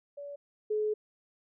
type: tone pair in turn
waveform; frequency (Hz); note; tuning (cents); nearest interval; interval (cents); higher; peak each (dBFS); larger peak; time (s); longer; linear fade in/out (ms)
sine; 572 / 426.1; D5 / G#4; -46 / +44; perfect fourth; 510; first; -39 / -27; second; 0.17-0.36 / 0.7-0.94; second; 10
effects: none